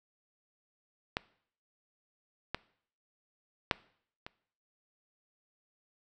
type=clicks; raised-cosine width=0.3 ms; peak=-14 / -16 / -9 / -26 dBFS; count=4; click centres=1.169 / 2.546 / 3.712 / 4.265 s; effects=noise-tail reverb RT60 0.6 s tail -21 dB re dry

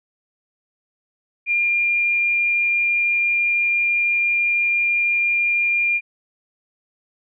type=tone; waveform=sine; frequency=2402 Hz; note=D7; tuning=38 cents sharp; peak=-16 dBFS; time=1.46-6.01 s; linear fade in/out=50 ms; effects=none

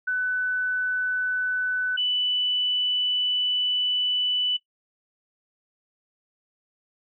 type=tone pair in turn; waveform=sine; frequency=1500 / 2980 Hz; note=F#6 / F#7; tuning=+23 / +12 cents; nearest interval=octave; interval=1189 cents; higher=second; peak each=-22 dBFS; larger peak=neither; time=0.07-1.97 / 1.97-4.57 s; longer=second; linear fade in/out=10 ms; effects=noise-tail reverb RT60 0.1 s tail -17 dB re dry

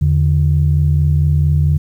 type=tone pair together; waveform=sine; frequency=82.41 / 146.83 Hz; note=E2 / D3; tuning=0 / 0 cents; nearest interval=minor seventh; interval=1000 cents; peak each=-12 dBFS; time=0.01-1.78 s; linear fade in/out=10 ms; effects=tanh soft clip ceiling -3 dBFS + 8-bit

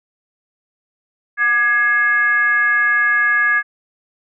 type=tone with frequency modulation; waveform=sine; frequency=1671 Hz; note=G#6; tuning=10 cents sharp; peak=-12 dBFS; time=1.37-3.63 s; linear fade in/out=50 ms; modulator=468 Hz; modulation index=0.64; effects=none

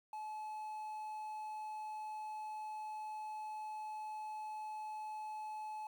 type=tone with quantisation; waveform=triangle; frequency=859 Hz; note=A5; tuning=42 cents flat; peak=-40 dBFS; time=0.13-5.87 s; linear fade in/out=2 ms; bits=11; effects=none

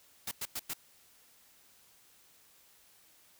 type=noise bursts; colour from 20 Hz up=white; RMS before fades=-37 dBFS; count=4; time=0.27-0.736 s; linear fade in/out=5 ms; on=43 ms; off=98 ms; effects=white hiss -63 dBFS RMS until 3.39 s

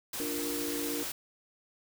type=noise; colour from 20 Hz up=white; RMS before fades=-37 dBFS; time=0.13-1.12 s; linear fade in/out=5 ms
type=chord; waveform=sine; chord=Bb major; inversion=first; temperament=equal; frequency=293.7 / 349.2 / 466.2 Hz; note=D4 / F4 / Bb4; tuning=0 / 0 / 0 cents; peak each=-36 / -40 / -39 dBFS; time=0.2-1.03 s; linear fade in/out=0 ms
effects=none

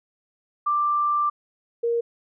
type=tone pair in turn; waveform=sine; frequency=1180 / 468.3 Hz; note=D6 / A#4; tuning=+8 / +8 cents; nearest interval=octave + major third; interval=1600 cents; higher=first; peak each=-19 / -20 dBFS; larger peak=first; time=0.66-1.3 / 1.83-2.01 s; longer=first; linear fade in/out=10 ms; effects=none

